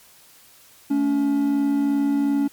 triangle tone pair together, 220 / 282.8 Hz, A3 / C#4, 0 / +35 cents, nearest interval major third, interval 435 cents, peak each -25 / -16 dBFS, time 0.9-2.48 s, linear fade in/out 10 ms, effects white hiss -51 dBFS RMS until 2.52 s + MP3 96 kbps

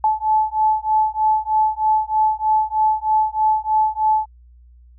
sine beating tone pair, 864 / 867.2 Hz, A5 / A5, -32 / -25 cents, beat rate 3.2 Hz, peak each -18 / -18 dBFS, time 0.04-4.26 s, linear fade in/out 2 ms, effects added 60 Hz sine -44 dBFS peak until 4.98 s

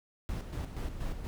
brown noise with tremolo, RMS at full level -35 dBFS, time 0.29-1.27 s, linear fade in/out 0 ms, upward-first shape square, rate 4.2 Hz, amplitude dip 55%, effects none

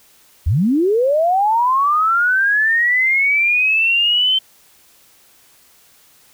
sine linear sweep, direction up, 64.7 to 3104 Hz, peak -12 dBFS, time 0.46-4.39 s, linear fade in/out 10 ms, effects white hiss -51 dBFS RMS until 6.33 s

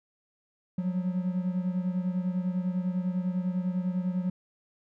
triangle beating tone pair, 180 / 190 Hz, F#3 / F#3, -47 / +46 cents, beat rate 10 Hz, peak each -26 / -31 dBFS, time 0.78-4.3 s, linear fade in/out 5 ms, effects none

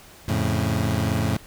25% pulse chord, F augmented, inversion none, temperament equal, 87.31 / 110 / 138.59 Hz, F2 / A2 / C#3, 0 / 0 / 0 cents, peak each -22 / -20 / -24 dBFS, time 0.28-1.37 s, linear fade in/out 5 ms, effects pink hiss -47 dBFS RMS until 1.46 s

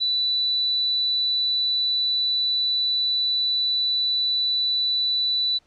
sine tone, 3970 Hz, B7, 8 cents sharp, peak -19 dBFS, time 0-5.59 s, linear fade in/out 20 ms, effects pink hiss -63 dBFS RMS until 5.66 s + low-pass 6000 Hz 12 dB/octave

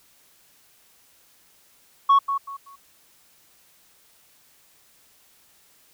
sine tone with echo, 1108.7 Hz, C#6, in tune, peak -10 dBFS, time 2.09-2.19 s, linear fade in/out 10 ms, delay 190 ms, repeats 3, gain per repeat -11 dB, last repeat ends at 2.76 s, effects tanh soft clip ceiling -11 dBFS + white hiss -58 dBFS RMS until 5.93 s

